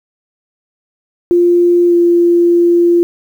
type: tone with pitch glide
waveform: sine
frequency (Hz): 349.2 to 345.2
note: F4 to F4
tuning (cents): 0 to -20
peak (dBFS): -6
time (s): 1.31-3.03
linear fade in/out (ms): 0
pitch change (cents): -20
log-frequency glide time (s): 1.87-1.94
effects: 7-bit